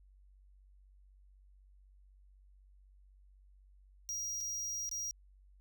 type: tone with dropouts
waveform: square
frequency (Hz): 5720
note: F8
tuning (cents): +41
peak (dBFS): -37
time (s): 4.09-5.11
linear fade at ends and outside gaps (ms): 0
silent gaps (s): 4.405-4.409 / 4.892-4.914
effects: added 48 Hz sine -59 dBFS peak until 5.6 s